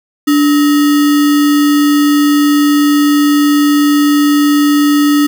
sine tone with sample-and-hold, 292 Hz, D4, 10 cents flat, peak -6 dBFS, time 0.27-5.27 s, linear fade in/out 10 ms, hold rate 1575 Hz, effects none

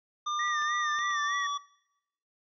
square tone with pitch glide, 1200 to 1146.5 Hz, D6 to D6, +37 to -42 cents, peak -30 dBFS, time 0.26-1.58 s, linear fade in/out 10 ms, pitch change -79 cents, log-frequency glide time 0.89-1.4 s
triangle tone with vibrato, 1858 Hz, A#6, 6 cents flat, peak -30 dBFS, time 0.39-1.47 s, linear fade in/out 5 ms, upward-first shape sine, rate 3.3 Hz, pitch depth 84 cents each way
clicks, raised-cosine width 0.3 ms, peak -36 / -32 / -37 / -37 / -30 / -40 / -35 dBFS, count 7, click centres 0.477 / 0.621 / 0.683 / 0.917 / 0.989 / 1.024 / 1.109 s
effects noise-tail reverb RT60 0.9 s tail -23 dB re dry + resampled to 16000 Hz

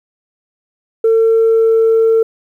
sine tone, 449.9 Hz, A4, 39 cents sharp, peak -6 dBFS, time 1.04-2.23 s, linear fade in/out 5 ms, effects tanh soft clip ceiling -5 dBFS + 8-bit

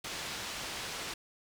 white low-pass noise, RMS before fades -40 dBFS, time 0.04-1.14 s, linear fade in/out 5 ms, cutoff 5100 Hz, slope 12 dB/octave, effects none

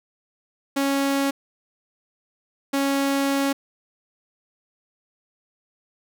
sawtooth tone pair in turn, 276.4 / 276.4 Hz, C#4 / C#4, -5 / -5 cents, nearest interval unison, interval 0 cents, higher neither, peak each -16 dBFS, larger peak neither, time 0.76-1.31 / 2.73-3.53 s, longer second, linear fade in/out 10 ms, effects none

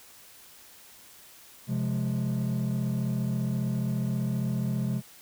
triangle chord, F minor, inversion second, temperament just, 130.96 / 174.61 / 209.5 Hz, C3 / F3 / Ab3, +2 / 0 / +15 cents, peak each -26 / -30 / -28 dBFS, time 1.67-5.02 s, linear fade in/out 50 ms, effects tanh soft clip ceiling -19 dBFS + white hiss -52 dBFS RMS until 5.21 s

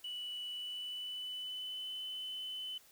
sine tone with pitch glide, 2956 to 3025 Hz, F#7 to F#7, -2 to +38 cents, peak -38 dBFS, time 0.04-2.78 s, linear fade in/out 5 ms, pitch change +40 cents, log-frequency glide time 0.46-1.9 s, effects tanh soft clip ceiling -37 dBFS + white hiss -63 dBFS RMS until 2.91 s

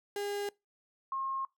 35% pulse / sine tone pair in turn, 406.7 / 1073.6 Hz, G#4 / C6, -36 / +44 cents, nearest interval octave + perfect fourth, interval 1680 cents, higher second, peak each -32 / -32 dBFS, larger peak neither, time 0.16-0.49 / 1.12-1.45 s, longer neither, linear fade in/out 2 ms, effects noise-tail reverb RT60 0.2 s tail -23 dB re dry

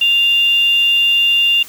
sine tone pair together, 2794 / 3520 Hz, F7 / A7, 0 / 0 cents, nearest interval major third, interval 400 cents, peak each -10 / -22 dBFS, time 0.01-1.63 s, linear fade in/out 5 ms, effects white hiss -37 dBFS RMS until 1.68 s

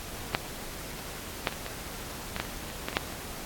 clicks, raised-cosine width 0.3 ms, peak -6 / -8 / -20 / -18 / -16 / -12 / -25 / -23 / -14 / -19 / -7 / -24 dBFS, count 12, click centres 0.349 / 1.472 / 1.525 / 1.664 / 2.364 / 2.4 / 2.451 / 2.701 / 2.885 / 2.929 / 2.969 / 3.124 s, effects pink hiss -40 dBFS RMS until 3.45 s + AAC 64 kbps

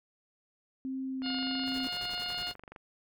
sine tone with vibrato, 262.8 Hz, C4, 8 cents sharp, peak -33 dBFS, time 0.85-1.87 s, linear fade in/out 0 ms, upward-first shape sine, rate 1.6 Hz, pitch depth 10 cents each way
harmonic tone, 714 Hz, F5, 38 cents sharp, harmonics 1 / 2 / 3 / 4 / 5 / 6 / 7, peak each -44 / -43 / -48 / -38 / -45 / -37 / -47 dBFS, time 1.22-2.54 s, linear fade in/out 50 ms
click train, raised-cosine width 0.5 ms, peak -32 dBFS, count 38, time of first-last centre 1.22-2.762 s, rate 24 Hz
pink noise with tremolo, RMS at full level -47 dBFS, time 1.65-2.56 s, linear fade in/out 50 ms, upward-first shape square, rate 11 Hz, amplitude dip 70%
effects none

